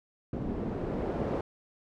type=noise with low-pass filter sweep; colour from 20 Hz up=white; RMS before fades=-33 dBFS; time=0.33-1.41 s; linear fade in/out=2 ms; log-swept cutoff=290 to 520 Hz; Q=1.1; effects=none